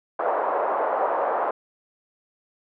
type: band-pass noise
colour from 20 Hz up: pink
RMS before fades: -24 dBFS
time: 0.19-1.51 s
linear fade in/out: 5 ms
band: 520 to 1100 Hz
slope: 24 dB/octave
effects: none